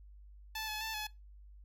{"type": "tone with pitch steps", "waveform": "10% pulse", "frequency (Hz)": [875, 856, 884, 852], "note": ["A5", "A5", "A5", "G#5"], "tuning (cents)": [-10, -48, 8, 44], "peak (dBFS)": -29, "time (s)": [0.55, 1.07], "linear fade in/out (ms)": 5, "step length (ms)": 130, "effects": ["noise-tail reverb RT60 0.2 s tail -21 dB re dry", "added 50 Hz sine -52 dBFS peak until 1.64 s"]}